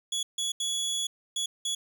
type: tone bursts at uneven times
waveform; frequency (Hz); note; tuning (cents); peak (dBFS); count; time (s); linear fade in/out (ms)
25% pulse; 3375; G#7; +27; -24; 5; 0.12-0.23 / 0.38-0.52 / 0.6-1.07 / 1.36-1.46 / 1.65-1.75; 5
effects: none